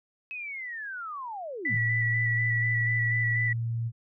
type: linear sweep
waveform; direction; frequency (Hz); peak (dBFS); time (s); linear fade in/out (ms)
sine; down; 2576 to 122.7; -34; 0.31-1.77; 0
type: tone with vibrato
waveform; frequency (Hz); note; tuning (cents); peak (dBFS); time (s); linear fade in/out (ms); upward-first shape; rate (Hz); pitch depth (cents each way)
sine; 1964; B6; -10; -25; 1.65-3.53; 5; square; 4.1; 18
type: tone with pitch glide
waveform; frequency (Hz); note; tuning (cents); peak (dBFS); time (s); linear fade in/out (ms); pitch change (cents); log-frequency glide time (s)
sine; 114.8 to 115.67; A#2 to A#2; -26 to -13; -27; 1.69-3.92; 50; +13; 1.79-2.27
effects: none